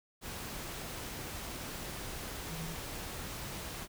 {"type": "tone in noise", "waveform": "sine", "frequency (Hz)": 163.3, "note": "E3", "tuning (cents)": -16, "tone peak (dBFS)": -40, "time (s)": [2.48, 2.76], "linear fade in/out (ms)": 50, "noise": "pink", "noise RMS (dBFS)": -42, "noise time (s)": [0.21, 3.88], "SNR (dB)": -1, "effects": []}